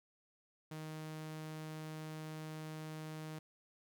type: tone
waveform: sawtooth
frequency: 156.2 Hz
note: D#3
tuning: 7 cents sharp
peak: -40 dBFS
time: 0.71-3.39 s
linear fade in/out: 5 ms
effects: none